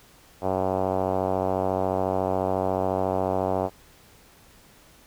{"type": "tone with low-pass filter", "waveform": "5% pulse", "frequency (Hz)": 94.1, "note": "F#2", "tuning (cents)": 30, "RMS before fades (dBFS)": -25, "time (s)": [0.41, 3.7], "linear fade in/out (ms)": 50, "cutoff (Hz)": 710, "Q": 2.1, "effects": ["pink hiss -54 dBFS RMS until 5.06 s"]}